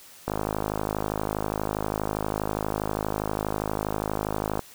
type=click train; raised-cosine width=1 ms; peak=-12 dBFS; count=227; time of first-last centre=0.28-4.593 s; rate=52.4 Hz; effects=white hiss -49 dBFS RMS until 4.74 s